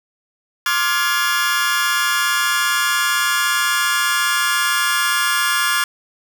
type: chord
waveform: sawtooth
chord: D half-diminished seventh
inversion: third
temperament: just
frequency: 1057.2 / 1174.7 / 1409.6 / 1691.5 Hz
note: C6 / D6 / F6 / Ab6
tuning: +18 / 0 / +16 / +31 cents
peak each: -20 / -20 / -16 / -17 dBFS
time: 0.66-5.84 s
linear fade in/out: 2 ms
effects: none